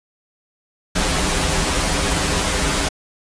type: noise with comb filter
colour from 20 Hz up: pink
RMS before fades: -19 dBFS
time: 0.95-2.89 s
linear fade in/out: 10 ms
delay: 8.7 ms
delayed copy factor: -0.85
effects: resampled to 22050 Hz